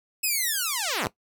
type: linear sweep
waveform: 5% pulse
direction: down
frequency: 2613 to 52.4 Hz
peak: -14 dBFS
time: 0.23-1.08 s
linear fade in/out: 10 ms
effects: noise-tail reverb RT60 0.1 s tail -17 dB re dry